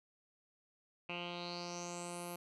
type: tone with low-pass filter sweep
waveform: 10% pulse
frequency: 174.61 Hz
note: F3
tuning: in tune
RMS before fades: -44 dBFS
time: 1.09-2.36 s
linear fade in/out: 5 ms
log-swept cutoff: 2600 to 12000 Hz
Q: 6.3
effects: none